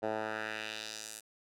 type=tone with band-pass filter sweep; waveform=10% pulse; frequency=108.8 Hz; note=A2; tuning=19 cents flat; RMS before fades=-39 dBFS; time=0.02-1.21 s; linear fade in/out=20 ms; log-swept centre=640 to 9700 Hz; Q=1.5; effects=none